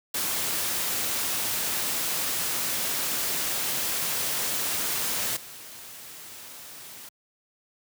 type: noise with level steps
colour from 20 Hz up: white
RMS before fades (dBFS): -28 / -43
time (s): 0.14-7.09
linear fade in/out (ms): 5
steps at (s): 5.36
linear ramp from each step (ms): 10
effects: high-pass 80 Hz 12 dB/octave